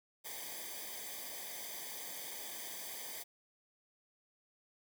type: noise with comb filter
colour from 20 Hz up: white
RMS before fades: -45 dBFS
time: 0.24-3.24 s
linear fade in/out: 20 ms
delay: 0.73 ms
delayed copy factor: -0.95
effects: none